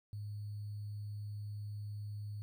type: tone with sample-and-hold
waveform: sine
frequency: 103.83 Hz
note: G#2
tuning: in tune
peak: -40 dBFS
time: 0.13-2.42 s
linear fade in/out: 0 ms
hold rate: 4410 Hz
effects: none